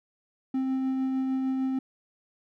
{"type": "tone with tremolo", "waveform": "triangle", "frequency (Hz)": 263.2, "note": "C4", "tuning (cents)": 10, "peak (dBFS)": -22, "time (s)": [0.54, 1.79], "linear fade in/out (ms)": 5, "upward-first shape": "triangle", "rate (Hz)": 6.6, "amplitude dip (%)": 25, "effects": []}